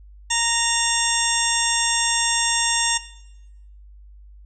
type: harmonic tone with a mistuned harmonic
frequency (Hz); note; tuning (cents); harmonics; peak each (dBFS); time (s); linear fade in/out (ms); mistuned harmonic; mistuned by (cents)
929; A#5; -6; 1 / 2 / 3 / 4 / 6 / 7 / 8 / 9; -27 / -27 / -27 / -27 / -27 / -27 / -27 / -27; 0.3-2.98; 10; 4; -74
effects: noise-tail reverb RT60 0.9 s tail -17 dB re dry + added 50 Hz sine -42 dBFS peak until 4.45 s